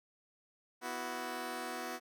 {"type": "chord", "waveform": "10% pulse", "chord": "B suspended fourth", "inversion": "none", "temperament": "just", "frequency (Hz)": [246.9, 329.3, 370.4], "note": ["B3", "E4", "F#4"], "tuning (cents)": [0, -2, 2], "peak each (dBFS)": [-35, -36, -35], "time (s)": [0.81, 2], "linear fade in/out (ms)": 50, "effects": []}